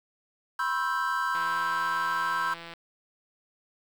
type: chord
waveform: triangle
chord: C major seventh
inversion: third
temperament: equal with one note detuned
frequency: 987.8 / 1067.9 / 1318.5 / 1568 Hz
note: B5 / C6 / E6 / G6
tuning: 0 / +35 / 0 / 0 cents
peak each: -30 / -30 / -30 / -29 dBFS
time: 0.59-2.54 s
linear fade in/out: 5 ms
type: click train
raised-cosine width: 0.3 ms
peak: -26 dBFS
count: 234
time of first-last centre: 1.35-2.737 s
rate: 168 Hz
effects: 8-bit